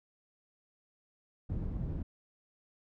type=low-pass noise; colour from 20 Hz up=white; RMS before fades=-36 dBFS; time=1.49-2.03 s; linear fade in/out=10 ms; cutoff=120 Hz; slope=12 dB/octave; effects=none